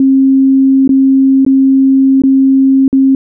sine tone with dropouts, 268 Hz, C4, 42 cents sharp, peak -4 dBFS, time 0-3.15 s, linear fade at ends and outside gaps 2 ms, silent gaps 0.877-0.892 / 1.45-1.464 / 2.22-2.236 / 2.88-2.928 s, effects none

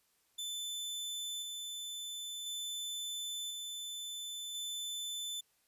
sawtooth tone with tremolo, 3520 Hz, A7, in tune, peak -35 dBFS, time 0.38-5.41 s, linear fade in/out 10 ms, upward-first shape square, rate 0.48 Hz, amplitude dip 25%, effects white hiss -74 dBFS RMS until 5.67 s + resampled to 32000 Hz

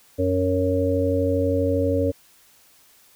harmonic tone, 92.5 Hz, F#2, in tune, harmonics 1 / 3 / 5 / 6, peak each -24 / -24 / -24 / -24 dBFS, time 0.18-2.12 s, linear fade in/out 20 ms, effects white hiss -55 dBFS RMS until 3.15 s

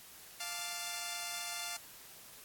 5% pulse chord, D minor, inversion first, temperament equal, 698.5 / 880 / 1174.7 Hz, F5 / A5 / D6, 0 / 0 / 0 cents, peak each -29 / -33 / -34 dBFS, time 0.4-1.77 s, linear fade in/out 5 ms, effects white hiss -54 dBFS RMS until 2.44 s + AAC 64 kbps

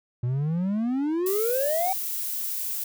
triangle exponential sweep, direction up, 118.1 to 777 Hz, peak -21 dBFS, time 0.23-1.93 s, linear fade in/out 5 ms
violet noise, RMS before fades -30 dBFS, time 1.26-2.84 s, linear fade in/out 5 ms
effects none

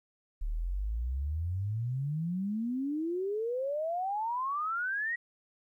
sine exponential sweep, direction up, 35.47 to 1932 Hz, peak -30 dBFS, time 0.41-5.16 s, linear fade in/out 10 ms, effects 12-bit

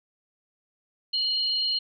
sine tone pair together, 2960 / 4208 Hz, F#7 / C8, 0 / +9 cents, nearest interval tritone, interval 609 cents, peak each -30 / -24 dBFS, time 1.13-1.79 s, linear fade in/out 10 ms, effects none

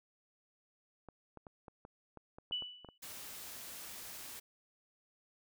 clicks, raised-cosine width 1 ms, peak -36 dBFS, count 11, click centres 1.087 / 1.373 / 1.468 / 1.682 / 1.851 / 2.173 / 2.385 / 2.511 / 2.623 / 2.847 / 2.888 s
sine tone with exponential decay, 2966 Hz, F#7, 4 cents sharp, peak -32 dBFS, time 2.52-2.98 s, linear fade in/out 5 ms, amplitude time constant 100 ms
white noise, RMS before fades -48 dBFS, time 3.02-4.4 s, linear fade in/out 10 ms
effects none

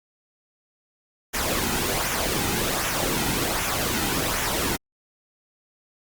pink noise with flanger, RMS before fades -25 dBFS, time 1.33-4.77 s, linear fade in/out 20 ms, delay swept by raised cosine 0.22 to 1.82 ms, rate 1.3 Hz, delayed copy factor -0.5, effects Opus 48 kbps

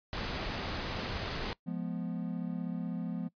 pink noise, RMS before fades -36 dBFS, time 0.13-1.53 s, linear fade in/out 0 ms
triangle chord, F diminished, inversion none, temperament equal with one note detuned, 174.61 / 210.2 / 246.9 Hz, F3 / Ab3 / Cb4, 0 / +21 / 0 cents, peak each -34 / -38 / -37 dBFS, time 1.66-3.29 s, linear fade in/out 20 ms
effects noise-tail reverb RT60 0.1 s tail -22 dB re dry + resampled to 11025 Hz

